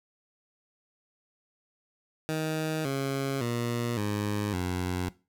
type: tone with pitch steps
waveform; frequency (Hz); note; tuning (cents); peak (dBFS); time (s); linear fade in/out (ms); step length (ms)
15% pulse; 157.1 / 136.76 / 119.06 / 103.65 / 90.23; D#3 / C#3 / A#2 / G#2 / F#2; +17 / -23 / +37 / -3 / -43; -22; 2.29-5.09; 0; 560
effects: noise-tail reverb RT60 0.3 s tail -19 dB re dry